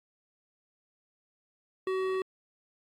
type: tone with hard clipping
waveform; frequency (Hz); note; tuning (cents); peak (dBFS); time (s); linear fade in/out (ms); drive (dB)
sine; 377.2; F#4; +33; -30; 1.87-2.22; 2; 14
effects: AAC 64 kbps

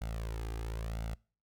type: tone with flanger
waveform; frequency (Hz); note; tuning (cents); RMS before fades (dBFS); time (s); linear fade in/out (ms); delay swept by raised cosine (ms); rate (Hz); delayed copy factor
sawtooth; 55.7; A1; +22; -38; 0.01-1.15; 10; 1.4 to 2.5; 0.98; +0.7
effects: noise-tail reverb RT60 0.4 s tail -25 dB re dry

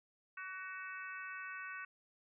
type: harmonic tone with a mistuned harmonic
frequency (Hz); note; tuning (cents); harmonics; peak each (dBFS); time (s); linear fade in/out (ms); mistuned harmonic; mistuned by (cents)
374.4; F#4; +20; 3 / 4 / 5 / 6 / 7; -50 / -46 / -51 / -55 / -52; 0.37-1.85; 5; 3; +20
effects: none

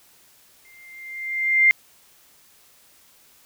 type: tone with exponential growth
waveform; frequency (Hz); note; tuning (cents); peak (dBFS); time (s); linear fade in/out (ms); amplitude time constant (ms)
sine; 2098; C7; +4; -10; 0.65-1.71; 0; 230
effects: white hiss -55 dBFS RMS until 3.45 s

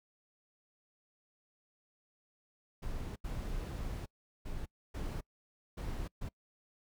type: noise bursts at uneven times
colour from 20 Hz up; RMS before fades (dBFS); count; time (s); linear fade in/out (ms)
brown; -39; 6; 2.82-3.16 / 3.24-4.06 / 4.45-4.66 / 4.94-5.21 / 5.77-6.08 / 6.21-6.29; 10
effects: noise-tail reverb RT60 0.1 s tail -25 dB re dry

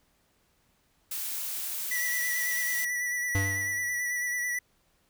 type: noise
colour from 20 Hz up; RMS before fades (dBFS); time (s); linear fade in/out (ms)
blue; -34; 1.11-2.85; 5
type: tone with vibrato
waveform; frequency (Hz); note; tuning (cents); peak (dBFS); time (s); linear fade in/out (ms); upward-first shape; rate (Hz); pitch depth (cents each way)
square; 1957; B6; -16; -29; 1.91-4.59; 5; sine; 9.1; 25
type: tone with exponential decay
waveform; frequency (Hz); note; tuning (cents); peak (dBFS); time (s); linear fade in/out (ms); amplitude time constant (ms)
square; 98; G2; 0; -24; 3.35-4; 0; 140
effects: pink hiss -69 dBFS RMS until 5.09 s

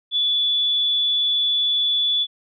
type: tone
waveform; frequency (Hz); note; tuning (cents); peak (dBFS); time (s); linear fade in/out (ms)
sine; 3447; A7; -36; -17; 0.11-2.27; 50
effects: none

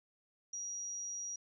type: tone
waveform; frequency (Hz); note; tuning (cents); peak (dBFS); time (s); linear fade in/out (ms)
sine; 5750; F8; +50; -39; 0.53-1.36; 5
effects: none

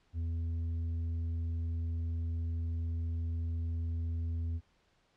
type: tone with tanh clipping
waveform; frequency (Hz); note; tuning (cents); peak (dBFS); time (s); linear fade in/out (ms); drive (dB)
sine; 83; E2; +12; -33; 0.13-4.61; 50; 5
effects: pink hiss -71 dBFS RMS until 5.16 s + low-pass 5000 Hz 12 dB/octave

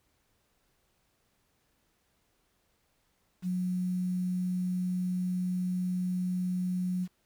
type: tone with quantisation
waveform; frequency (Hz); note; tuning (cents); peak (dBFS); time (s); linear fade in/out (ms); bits
sine; 181.8; F#3; -30; -28; 3.42-7.08; 50; 9
effects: pink hiss -73 dBFS RMS until 7.25 s

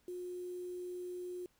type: tone with quantisation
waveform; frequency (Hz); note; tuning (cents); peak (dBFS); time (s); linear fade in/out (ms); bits
sine; 359; F4; +48; -40; 0.08-1.46; 2; 10
effects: pink hiss -73 dBFS RMS until 1.59 s

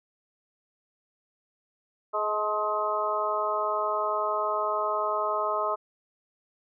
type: harmonic tone with a mistuned harmonic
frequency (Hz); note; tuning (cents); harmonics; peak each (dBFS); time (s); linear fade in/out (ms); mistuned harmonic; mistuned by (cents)
211; G#3; +28; 2 / 3 / 4 / 5 / 6; -34 / -30 / -35 / -30 / -30; 2.13-5.76; 20; 4; +36
effects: none

